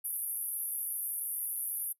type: band-pass noise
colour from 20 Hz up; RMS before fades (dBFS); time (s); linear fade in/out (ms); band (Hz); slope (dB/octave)
white; -36; 0.04-1.93; 10; 10000 to 13000; 96
effects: noise-tail reverb RT60 0.1 s tail -21 dB re dry